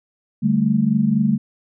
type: chord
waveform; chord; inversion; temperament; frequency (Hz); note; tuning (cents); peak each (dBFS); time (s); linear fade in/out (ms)
sine; D suspended fourth; none; equal; 146.83 / 196 / 220; D3 / G3 / A3; 0 / 0 / 0; -22 / -19 / -17; 0.42-1.38; 20
effects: none